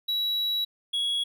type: tone pair in turn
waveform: triangle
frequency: 3900 / 3337 Hz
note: B7 / G#7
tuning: -23 / +8 cents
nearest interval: minor third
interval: 269 cents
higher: first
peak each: -23 dBFS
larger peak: neither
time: 0.08-0.65 / 0.93-1.24 s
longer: first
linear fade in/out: 10 ms
effects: none